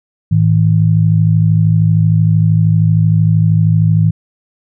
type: tone pair together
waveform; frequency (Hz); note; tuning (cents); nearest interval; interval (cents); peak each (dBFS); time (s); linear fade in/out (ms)
sine; 107.2 / 160.18; A2 / E3; -45 / -49; perfect fifth; 696; -10; 0.31-4.11; 10
effects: none